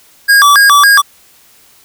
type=tone with vibrato; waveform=square; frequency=1371 Hz; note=F6; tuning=32 cents flat; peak=-4 dBFS; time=0.28-1.02 s; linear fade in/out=20 ms; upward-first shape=square; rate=3.6 Hz; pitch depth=300 cents each way; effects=white hiss -45 dBFS RMS until 1.84 s